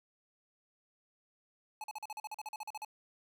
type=tone bursts; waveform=square; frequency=856 Hz; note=A5; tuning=48 cents flat; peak=-40 dBFS; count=15; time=1.81-2.848 s; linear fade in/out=2 ms; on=30 ms; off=42 ms; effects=none